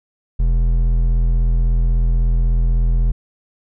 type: tone with hard clipping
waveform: triangle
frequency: 41.84 Hz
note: E1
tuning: 27 cents sharp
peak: -14 dBFS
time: 0.39-3.12 s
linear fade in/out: 10 ms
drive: 11 dB
effects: none